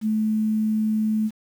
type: tone with quantisation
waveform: sine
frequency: 216.6 Hz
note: A3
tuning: 27 cents flat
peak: -19 dBFS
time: 0.01-1.31 s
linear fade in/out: 50 ms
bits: 8
effects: none